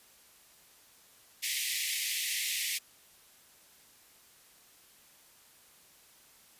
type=high-pass noise; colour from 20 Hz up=pink; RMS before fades=-33 dBFS; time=1.42-2.79 s; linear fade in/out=20 ms; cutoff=1900 Hz; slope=96 dB/octave; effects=white hiss -60 dBFS RMS until 6.59 s + resampled to 32000 Hz